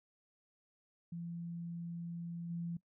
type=tone with level steps; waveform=sine; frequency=170.1 Hz; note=F3; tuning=45 cents flat; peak=-40 / -37 dBFS; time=1.12-2.77 s; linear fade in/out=5 ms; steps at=2.49 s; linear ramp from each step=20 ms; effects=noise-tail reverb RT60 0.1 s tail -20 dB re dry